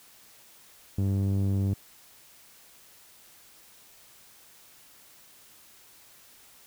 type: tone with low-pass filter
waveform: sawtooth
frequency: 98 Hz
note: G2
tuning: in tune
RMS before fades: -26 dBFS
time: 0.98-1.74 s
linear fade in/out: 5 ms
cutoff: 280 Hz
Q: 0.71
effects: white hiss -55 dBFS RMS until 6.66 s